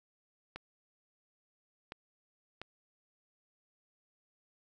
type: clicks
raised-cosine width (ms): 0.3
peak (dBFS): -26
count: 3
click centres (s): 0.56 / 1.921 / 2.616
effects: none